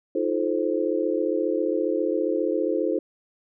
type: chord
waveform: sine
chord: F dominant seventh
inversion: third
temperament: just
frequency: 314.3 / 349.2 / 436.5 / 523.8 Hz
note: Eb4 / F4 / A4 / C5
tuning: +18 / 0 / -14 / +2 cents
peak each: -27 dBFS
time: 0.15-2.99 s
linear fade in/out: 5 ms
effects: none